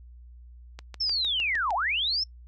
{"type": "click train", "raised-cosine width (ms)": 0.2, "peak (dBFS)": -23, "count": 7, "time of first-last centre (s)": [0.79, 1.706], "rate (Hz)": 6.55}
{"type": "linear two-way sweep", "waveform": "sine", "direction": "down then up", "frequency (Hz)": [5430, 659.3, 5430], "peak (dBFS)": -24, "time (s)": [1, 2.24], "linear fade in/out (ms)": 10, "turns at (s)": 1.74}
{"effects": ["noise-tail reverb RT60 0.1 s tail -26 dB re dry", "added 60 Hz sine -45 dBFS peak until 2.47 s"]}